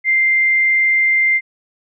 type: tone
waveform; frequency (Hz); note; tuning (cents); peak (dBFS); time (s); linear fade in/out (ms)
sine; 2093; C7; 0; -11; 0.04-1.41; 50
effects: none